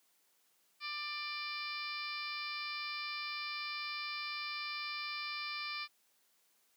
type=harmonic tone with a mistuned harmonic; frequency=593 Hz; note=D5; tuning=17 cents sharp; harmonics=2 / 3 / 4 / 5 / 6 / 7 / 8 / 9; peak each=-45 / -50 / -42 / -53 / -50 / -49 / -46 / -51 dBFS; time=0.8-5.88 s; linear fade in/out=50 ms; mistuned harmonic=9; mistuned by=-25 cents; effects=white hiss -73 dBFS RMS until 6.76 s + high-pass 200 Hz 12 dB/octave